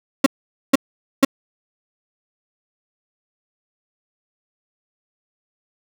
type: tone bursts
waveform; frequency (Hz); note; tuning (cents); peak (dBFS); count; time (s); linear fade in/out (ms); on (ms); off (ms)
35% pulse; 272.1; C#4; -32; -6; 3; 0.24-1.249; 5; 23; 470
effects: none